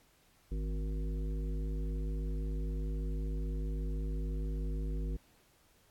harmonic tone with a mistuned harmonic, 51.91 Hz, G#1, in tune, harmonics 1 / 3 / 5 / 7 / 9, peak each -33 / -43 / -47 / -50 / -52 dBFS, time 0.51-5.17 s, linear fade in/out 10 ms, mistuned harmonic 3, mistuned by +28 cents, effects pink hiss -67 dBFS RMS until 5.9 s + AAC 64 kbps

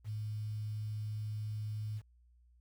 sine tone with quantisation, 107 Hz, A2, 48 cents flat, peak -36 dBFS, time 0.04-2.02 s, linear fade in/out 50 ms, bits 10, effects added 60 Hz sine -62 dBFS peak until 2.6 s

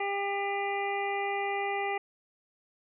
harmonic tone, 399.7 Hz, G4, 34 cents sharp, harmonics 1 / 2 / 3 / 5 / 6 / 7, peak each -34 / -32 / -42 / -36 / -39 / -46 dBFS, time 0-1.98 s, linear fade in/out 5 ms, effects none

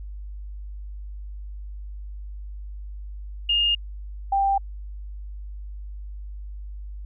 sine tone pair in turn, 2832 / 788.3 Hz, F7 / G5, +23 / +9 cents, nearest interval octave + minor seventh, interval 2214 cents, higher first, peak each -18 dBFS, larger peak neither, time 3.49-3.75 / 4.32-4.58 s, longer neither, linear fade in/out 5 ms, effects added 50 Hz sine -33 dBFS peak until 7.05 s

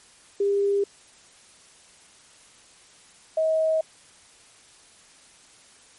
sine tone pair in turn, 400.9 / 636.4 Hz, G4 / D#5, +39 / +39 cents, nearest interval minor sixth, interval 800 cents, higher second, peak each -19 dBFS, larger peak neither, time 0.4-0.84 / 3.37-3.81 s, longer neither, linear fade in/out 5 ms, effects white hiss -53 dBFS RMS until 5.98 s + MP3 48 kbps

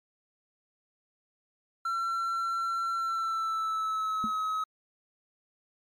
triangle tone with pitch glide, 1354 to 1278 Hz, E6 to D#6, +46 to +46 cents, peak -26 dBFS, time 1.85-4.64 s, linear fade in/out 5 ms, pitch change -100 cents, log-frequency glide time 2.97-4.35 s
sine tone with exponential decay, 220.4 Hz, A3, 3 cents sharp, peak -27 dBFS, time 4.24-4.33 s, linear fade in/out 0 ms, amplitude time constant 19 ms
effects MP3 96 kbps

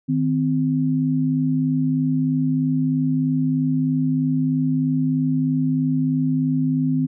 sine tone pair together, 155.56 / 258.7 Hz, D#3 / C4, 0 / -19 cents, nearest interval major sixth, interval 881 cents, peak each -21 / -19 dBFS, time 0.08-7.07 s, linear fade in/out 20 ms, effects none

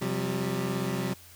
25% pulse chord, C suspended fourth, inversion none, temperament equal with one note detuned, 130.81 / 178.8 / 196 Hz, C3 / F3 / G3, 0 / +41 / 0 cents, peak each -29 dBFS, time 0.01-1.14 s, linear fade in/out 10 ms, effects added 87 Hz sine -55 dBFS peak until 1.35 s + white hiss -52 dBFS RMS until 1.35 s

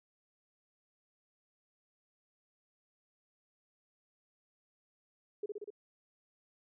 sine tone with echo, 414.7 Hz, G#4, 3 cents flat, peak -34 dBFS, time 5.43-5.46 s, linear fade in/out 5 ms, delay 61 ms, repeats 4, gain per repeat -2 dB, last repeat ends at 5.704 s, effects none

